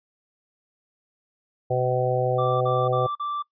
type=harmonic tone; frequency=126.4 Hz; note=B2; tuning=41 cents sharp; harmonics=1 / 3 / 4 / 5 / 6; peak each=-26 / -29 / -24 / -29 / -28 dBFS; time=1.7-3.07 s; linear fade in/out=10 ms
type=tone bursts; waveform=triangle; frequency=1171 Hz; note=D6; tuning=5 cents flat; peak=-24 dBFS; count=4; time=2.38-3.426 s; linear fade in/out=10 ms; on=230 ms; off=42 ms
effects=noise-tail reverb RT60 0.1 s tail -21 dB re dry + resampled to 11025 Hz